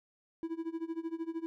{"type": "tone with tremolo", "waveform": "triangle", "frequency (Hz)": 328.5, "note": "E4", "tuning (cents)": -6, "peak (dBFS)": -30, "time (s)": [0.43, 1.46], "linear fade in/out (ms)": 0, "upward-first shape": "sine", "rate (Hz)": 13, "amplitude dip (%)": 90, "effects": []}